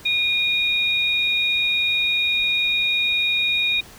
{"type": "tone pair together", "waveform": "sine", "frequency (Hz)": [2441, 3751], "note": ["D#7", "A#7"], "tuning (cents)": [-34, 10], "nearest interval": "perfect fifth", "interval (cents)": 744, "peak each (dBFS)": [-20, -21], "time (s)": [0.05, 3.81], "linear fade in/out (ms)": 10, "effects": ["pink hiss -44 dBFS RMS until 3.98 s"]}